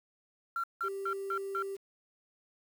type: tone bursts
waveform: sine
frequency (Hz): 1368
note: F6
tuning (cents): -36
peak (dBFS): -30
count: 5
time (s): 0.56-1.625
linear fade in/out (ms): 2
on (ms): 77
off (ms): 170
type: tone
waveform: sine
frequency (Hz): 392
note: G4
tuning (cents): 0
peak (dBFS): -35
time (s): 0.83-1.77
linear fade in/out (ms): 20
effects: tanh soft clip ceiling -25 dBFS + 9-bit